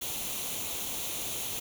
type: noise with comb filter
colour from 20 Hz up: white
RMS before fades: -35 dBFS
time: 0.01-1.6 s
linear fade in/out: 10 ms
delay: 0.3 ms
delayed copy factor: +0.6
effects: none